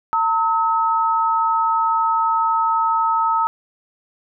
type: tone pair together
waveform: sine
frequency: 906 / 1283.9 Hz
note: A#5 / E6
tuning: -50 / -46 cents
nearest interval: tritone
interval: 604 cents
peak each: -18 dBFS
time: 0.13-3.47 s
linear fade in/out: 0 ms
effects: none